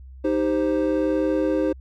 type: chord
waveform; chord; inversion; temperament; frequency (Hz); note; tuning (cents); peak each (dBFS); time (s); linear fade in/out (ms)
triangle; C minor; first; equal; 311.1 / 392 / 523.3; Eb4 / G4 / C5; 0 / 0 / 0; -20 / -24 / -22; 0.24-1.73; 10
effects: added 65 Hz sine -39 dBFS peak until 1.8 s